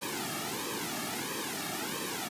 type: noise with flanger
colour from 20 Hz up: pink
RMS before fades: -35 dBFS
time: 0.01-2.29 s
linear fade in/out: 20 ms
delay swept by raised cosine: 1.4 to 2.03 ms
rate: 1.5 Hz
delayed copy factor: -0.85
effects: high-pass 200 Hz 12 dB/octave + resampled to 32000 Hz